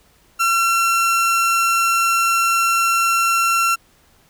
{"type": "tone", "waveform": "30% pulse", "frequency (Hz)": 1358, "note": "F6", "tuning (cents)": -49, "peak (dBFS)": -12, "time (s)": [0.39, 3.76], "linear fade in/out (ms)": 20, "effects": ["pink hiss -55 dBFS RMS until 4.29 s"]}